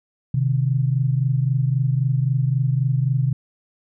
sine tone pair together, 128 / 151.78 Hz, C3 / D#3, -38 / -43 cents, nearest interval minor third, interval 295 cents, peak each -18 / -22 dBFS, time 0.34-3.33 s, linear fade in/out 5 ms, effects none

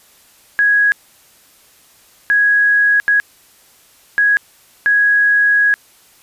sine tone bursts at uneven times, 1661.2 Hz, G#6, in tune, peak -9 dBFS, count 5, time 0.59-0.92 / 2.3-3 / 3.08-3.2 / 4.18-4.37 / 4.86-5.74 s, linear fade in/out 0 ms, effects white hiss -49 dBFS RMS until 6.22 s + resampled to 32000 Hz

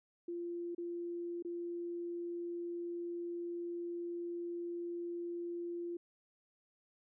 sine tone with dropouts, 345.2 Hz, F4, 20 cents flat, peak -38 dBFS, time 0.28-5.97 s, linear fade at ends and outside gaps 5 ms, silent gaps 0.749-0.78 / 1.425-1.448 s, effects none

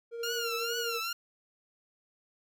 triangle tone with tremolo, 466.2 Hz, A#4, in tune, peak -31 dBFS, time 0.11-1.01 s, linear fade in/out 50 ms, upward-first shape sine, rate 12 Hz, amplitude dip 45%
15% pulse tone with vibrato, 1391 Hz, F6, 7 cents flat, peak -26 dBFS, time 0.23-1.13 s, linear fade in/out 5 ms, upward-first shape triangle, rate 2.3 Hz, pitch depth 110 cents each way
effects none

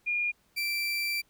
sine / 30% pulse tone pair in turn, 2423 / 2345 Hz, D#7 / D7, -47 / -3 cents, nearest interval minor second, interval 56 cents, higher first, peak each -26 dBFS, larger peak neither, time 0.06-0.32 / 0.56-1.22 s, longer second, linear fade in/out 20 ms, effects pink hiss -68 dBFS RMS until 1.29 s

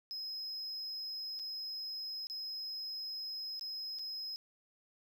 triangle tone with dropouts, 5110 Hz, D#8, 45 cents sharp, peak -38 dBFS, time 0.11-4.36 s, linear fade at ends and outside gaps 0 ms, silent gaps 1.391-1.396 / 2.27-2.299 / 3.595-3.611 / 3.987-3.993 s, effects 12-bit

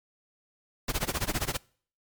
pink noise with tremolo, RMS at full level -27 dBFS, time 0.88-1.57 s, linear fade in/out 5 ms, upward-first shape sine, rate 15 Hz, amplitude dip 95%, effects noise-tail reverb RT60 0.5 s tail -25 dB re dry + MP3 96 kbps

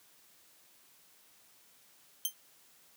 5% pulse tone with exponential decay, 3136 Hz, G7, in tune, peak -18 dBFS, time 2.25-2.34 s, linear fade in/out 1 ms, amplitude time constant 19 ms, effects white hiss -63 dBFS RMS until 2.96 s + high-pass 100 Hz 12 dB/octave

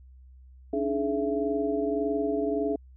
sine tone cluster, 283.1 / 304.8 / 423.6 / 668 Hz, C#4 / D#4 / G#4 / E5, +37 / -36 / +34 / +23 cents, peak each -30 / -33 / -28 / -32 dBFS, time 0.73-2.76 s, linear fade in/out 5 ms, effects added 64 Hz sine -48 dBFS peak until 2.96 s

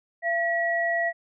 sine tone pair together, 680 / 1924.8 Hz, F5 / B6, -46 / -45 cents, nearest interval octave + tritone, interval 1801 cents, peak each -25 dBFS, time 0.22-1.13 s, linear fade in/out 50 ms, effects none

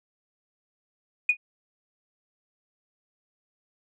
sine tone with exponential decay, 2464 Hz, D#7, 17 cents flat, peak -13 dBFS, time 1.29-1.37 s, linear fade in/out 5 ms, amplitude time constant 17 ms, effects tanh soft clip ceiling -10 dBFS

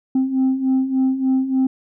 sine beating tone pair, 260.2 / 263.6 Hz, C4 / C4, -9 / +13 cents, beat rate 3.4 Hz, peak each -20 / -15 dBFS, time 0.15-1.67 s, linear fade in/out 5 ms, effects tanh soft clip ceiling -12 dBFS

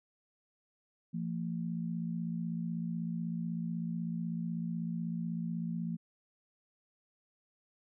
sine tone pair together, 170 / 226.1 Hz, F3 / A3, -46 / +47 cents, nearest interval perfect fourth, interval 493 cents, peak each -35 / -38 dBFS, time 1.13-5.97 s, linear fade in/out 20 ms, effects none

